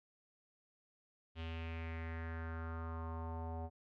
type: tone with low-pass filter sweep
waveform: square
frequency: 81.9 Hz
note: E2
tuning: 11 cents flat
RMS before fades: -43 dBFS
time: 1.35-3.7 s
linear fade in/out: 50 ms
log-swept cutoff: 3100 to 740 Hz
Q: 3.8
effects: none